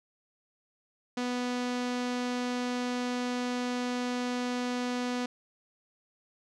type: tone with low-pass filter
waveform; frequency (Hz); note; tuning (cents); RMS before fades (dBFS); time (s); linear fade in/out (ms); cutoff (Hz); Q
sawtooth; 246.9; B3; 0; -32; 1.17-5.26; 5; 5800; 1.1
effects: none